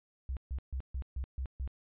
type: tone bursts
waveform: sine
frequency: 65.41 Hz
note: C2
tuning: in tune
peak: -33 dBFS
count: 7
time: 0.29-1.676 s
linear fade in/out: 0 ms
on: 78 ms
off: 140 ms
effects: resampled to 8000 Hz